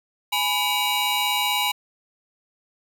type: tone cluster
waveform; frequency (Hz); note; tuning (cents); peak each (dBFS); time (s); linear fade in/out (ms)
square; 832 / 988 / 2281 / 2848 / 3876; G#5 / B5 / C#7 / F7 / B7; +3 / 0 / +49 / +33 / -33; -28; 0.32-1.72; 10
effects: none